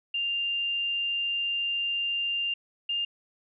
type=tone pair in turn; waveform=sine; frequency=2794 / 2808 Hz; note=F7 / F7; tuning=0 / +9 cents; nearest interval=unison; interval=9 cents; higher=second; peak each=-26 dBFS; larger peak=neither; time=0.14-2.54 / 2.89-3.05 s; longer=first; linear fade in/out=5 ms; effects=none